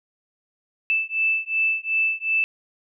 sine beating tone pair, 2637 / 2639.7 Hz, E7 / E7, 0 / +2 cents, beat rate 2.7 Hz, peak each -23 dBFS, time 0.9-2.44 s, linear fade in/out 0 ms, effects none

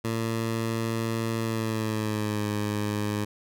15% pulse tone with pitch glide, 113.5 to 104.68 Hz, A#2 to G#2, -46 to +14 cents, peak -20 dBFS, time 0.04-3.25 s, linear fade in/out 10 ms, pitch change -140 cents, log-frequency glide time 1.38-2.47 s, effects none

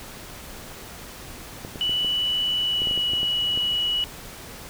clicks, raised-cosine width 2 ms, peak -21 dBFS, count 11, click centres 1.649 / 1.758 / 1.895 / 2.047 / 2.819 / 2.872 / 2.911 / 2.976 / 3.135 / 3.231 / 3.575 s
sine tone with pitch glide, 2960 to 2931 Hz, F#7 to F#7, 0 to -17 cents, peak -21 dBFS, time 1.81-4.04 s, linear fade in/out 0 ms, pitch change -17 cents, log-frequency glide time 2.6-2.94 s
effects pink hiss -40 dBFS RMS until 4.69 s

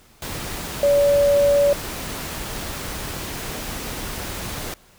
sine tone in noise, 571 Hz, D5, 49 cents flat, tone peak -13 dBFS, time 0.83-1.73 s, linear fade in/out 2 ms, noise pink, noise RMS -30 dBFS, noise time 0.22-4.74 s, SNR +14 dB, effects pink hiss -53 dBFS RMS until 4.98 s

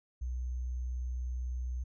sine tone with sample-and-hold, 62 Hz, B1, 7 cents sharp, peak -33 dBFS, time 0.21-1.84 s, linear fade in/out 10 ms, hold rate 6300 Hz, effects resampled to 22050 Hz

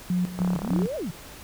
sine tone with tremolo, 180 Hz, F#3, 47 cents flat, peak -21 dBFS, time 0.1-0.87 s, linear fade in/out 2 ms, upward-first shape square, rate 3.3 Hz, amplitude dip 75%
click train, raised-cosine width 1 ms, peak -18 dBFS, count 16, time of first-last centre 0.39-0.82 s, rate 34.9 Hz
sine exponential two-way sweep, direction up then down, 140.7 to 654 to 140.7 Hz, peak -28 dBFS, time 0.54-1.11 s, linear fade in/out 5 ms, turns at 0.96 s
effects pink hiss -44 dBFS RMS until 1.43 s

